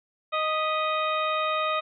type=harmonic tone with a mistuned harmonic; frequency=622.3 Hz; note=D#5; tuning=in tune; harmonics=1 / 2 / 3 / 4 / 5 / 6; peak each=-29 / -26 / -38 / -33 / -41 / -36 dBFS; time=0.32-1.81 s; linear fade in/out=20 ms; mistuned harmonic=3; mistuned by=+88 cents; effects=none